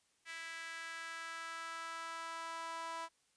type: tone with high-pass filter sweep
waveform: sawtooth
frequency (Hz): 329.6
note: E4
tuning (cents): 0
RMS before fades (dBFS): -45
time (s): 0.25-3.09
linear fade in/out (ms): 50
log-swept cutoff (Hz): 1900 to 940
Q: 2.9
effects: white hiss -75 dBFS RMS until 3.36 s + resampled to 22050 Hz